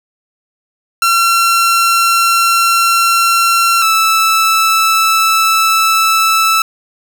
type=tone pair in turn; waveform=sawtooth; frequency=1360 / 1316 Hz; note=F6 / E6; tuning=-46 / -3 cents; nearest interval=minor second; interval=57 cents; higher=first; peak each=-5 dBFS; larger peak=neither; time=1.02-3.82 / 3.82-6.62 s; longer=neither; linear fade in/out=2 ms; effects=none